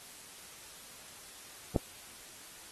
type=click; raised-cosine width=2 ms; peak=-12 dBFS; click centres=1.762 s; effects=white hiss -51 dBFS RMS until 2.71 s + AAC 32 kbps